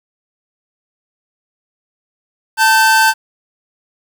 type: tone pair together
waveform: 45% pulse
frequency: 885.2 / 1545 Hz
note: A5 / G6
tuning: +10 / -26 cents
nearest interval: minor seventh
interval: 964 cents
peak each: -11 dBFS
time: 2.57-3.14 s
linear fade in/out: 50 ms
effects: 7-bit